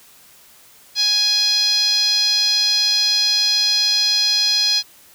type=tone with band-pass filter; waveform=10% pulse; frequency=833 Hz; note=G#5; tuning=5 cents sharp; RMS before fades=-17 dBFS; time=0.95-4.83 s; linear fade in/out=50 ms; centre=4600 Hz; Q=8.1; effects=white hiss -48 dBFS RMS until 5.14 s